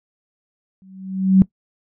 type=tone with exponential growth; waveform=sine; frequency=190 Hz; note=F#3; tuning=46 cents sharp; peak=-5 dBFS; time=0.82-1.42 s; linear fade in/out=0 ms; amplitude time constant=130 ms; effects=noise-tail reverb RT60 0.1 s tail -20 dB re dry